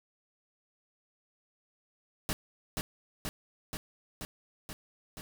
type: noise with echo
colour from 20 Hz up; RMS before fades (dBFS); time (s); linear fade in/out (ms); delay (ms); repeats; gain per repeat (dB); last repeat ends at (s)
pink; -32; 2.29-2.33; 0; 480; 6; -2; 5.21
effects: none